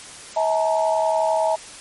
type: tone cluster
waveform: sine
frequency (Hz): 643 / 859 / 930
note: E5 / A5 / A#5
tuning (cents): -43 / -42 / -4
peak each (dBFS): -19 / -23 / -24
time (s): 0.36-1.56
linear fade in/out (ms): 10
effects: white hiss -39 dBFS RMS until 1.8 s + MP3 48 kbps